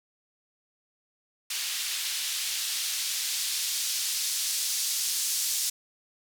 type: noise with band-pass filter sweep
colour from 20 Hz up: blue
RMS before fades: -30 dBFS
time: 1.5-5.7 s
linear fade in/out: 5 ms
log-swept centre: 3000 to 5600 Hz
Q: 1
effects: none